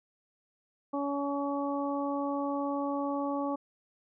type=harmonic tone; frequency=282.4 Hz; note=C#4; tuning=32 cents sharp; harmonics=1 / 2 / 3 / 4; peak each=-32 / -35 / -37 / -38 dBFS; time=0.93-3.56 s; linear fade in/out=10 ms; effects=none